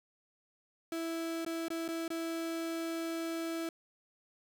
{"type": "tone with dropouts", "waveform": "35% pulse", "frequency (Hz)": 329.6, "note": "E4", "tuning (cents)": 0, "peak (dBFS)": -33, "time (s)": [0.92, 3.69], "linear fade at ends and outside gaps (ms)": 2, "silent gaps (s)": [[1.449, 1.463], [1.683, 1.703], [1.88, 1.887], [2.08, 2.103]], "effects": []}